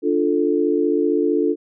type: chord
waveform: sine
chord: D minor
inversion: none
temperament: equal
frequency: 293.7 / 349.2 / 440 Hz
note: D4 / F4 / A4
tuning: 0 / 0 / 0 cents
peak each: -20 dBFS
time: 0.02-1.56 s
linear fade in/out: 50 ms
effects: none